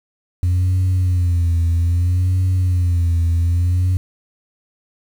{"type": "tone with vibrato", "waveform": "sine", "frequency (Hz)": 88.3, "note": "F2", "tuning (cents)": 20, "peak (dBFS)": -11, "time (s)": [0.43, 3.97], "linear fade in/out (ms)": 0, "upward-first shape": "sine", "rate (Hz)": 0.62, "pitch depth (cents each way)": 85, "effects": ["tanh soft clip ceiling -12 dBFS", "7-bit"]}